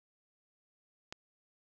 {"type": "click", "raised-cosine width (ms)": 0.2, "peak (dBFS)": -24, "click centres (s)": 1.125, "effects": []}